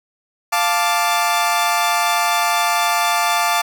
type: chord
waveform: sawtooth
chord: D minor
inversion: first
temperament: equal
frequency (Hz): 698.5 / 880 / 1174.7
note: F5 / A5 / D6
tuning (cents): 0 / 0 / 0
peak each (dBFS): -16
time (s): 0.52-3.62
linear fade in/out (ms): 10
effects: none